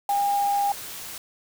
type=tone in noise; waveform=sine; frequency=807 Hz; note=G#5; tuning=50 cents flat; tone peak=-20 dBFS; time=0.09-0.72 s; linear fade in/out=2 ms; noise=white; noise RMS=-37 dBFS; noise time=0.09-1.18 s; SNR=+14 dB; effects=none